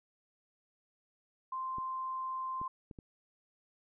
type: tone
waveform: sine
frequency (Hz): 1044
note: C6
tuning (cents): -4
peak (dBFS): -35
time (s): 1.52-2.68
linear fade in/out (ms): 5
type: clicks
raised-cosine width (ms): 3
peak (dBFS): -34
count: 4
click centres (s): 1.784 / 2.615 / 2.912 / 2.988
effects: none